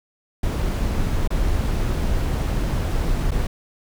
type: noise with dropouts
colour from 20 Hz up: brown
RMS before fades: -21 dBFS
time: 0.43-3.47 s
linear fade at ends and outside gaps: 5 ms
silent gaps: 1.276-1.304 / 3.309-3.316 s
effects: none